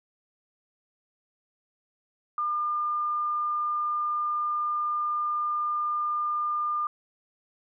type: tone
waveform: sine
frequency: 1204 Hz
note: D6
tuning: 43 cents sharp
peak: -25 dBFS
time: 2.38-6.87 s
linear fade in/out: 2 ms
effects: none